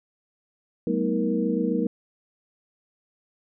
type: tone cluster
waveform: sine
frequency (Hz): 189.7 / 218 / 245.1 / 316.6 / 470.8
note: F#3 / A3 / B3 / D#4 / A#4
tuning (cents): +43 / -16 / -13 / +30 / +17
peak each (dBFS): -28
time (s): 0.87-1.87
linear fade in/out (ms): 2
effects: none